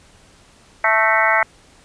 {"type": "harmonic tone with a mistuned harmonic", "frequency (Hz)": 220, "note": "A3", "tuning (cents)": 0, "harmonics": [3, 4, 5, 6, 7, 8, 9, 10], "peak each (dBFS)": [-21, -20, -24, -21, -21, -24, -19, -23], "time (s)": [0.84, 1.43], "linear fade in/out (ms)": 2, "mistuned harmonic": 8, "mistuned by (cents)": 71, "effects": ["pink hiss -50 dBFS RMS until 1.84 s", "resampled to 22050 Hz"]}